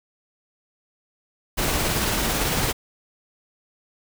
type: noise with tremolo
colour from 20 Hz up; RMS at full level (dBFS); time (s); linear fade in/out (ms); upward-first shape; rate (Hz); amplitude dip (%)
pink; -22; 1.57-2.73; 20; triangle; 18; 25
effects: none